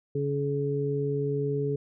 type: harmonic tone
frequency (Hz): 141.8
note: C#3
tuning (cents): +40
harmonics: 1 / 2 / 3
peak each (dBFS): -29 / -35 / -28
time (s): 0.15-1.76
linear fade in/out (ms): 5
effects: none